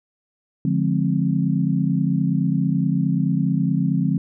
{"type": "chord", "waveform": "sine", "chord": "D half-diminished seventh", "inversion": "none", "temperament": "just", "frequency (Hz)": [146.83, 176.2, 211.4, 264.3], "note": ["D3", "F3", "Ab3", "C4"], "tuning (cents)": [0, 16, 31, 18], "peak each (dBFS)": [-22, -21, -25, -24], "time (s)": [0.65, 4.18], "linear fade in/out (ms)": 2, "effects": []}